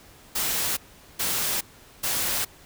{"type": "noise bursts", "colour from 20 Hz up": "white", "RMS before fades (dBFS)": -26, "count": 3, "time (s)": [0.35, 2.45], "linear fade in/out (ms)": 10, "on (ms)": 420, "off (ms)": 420, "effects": ["pink hiss -51 dBFS RMS until 2.65 s"]}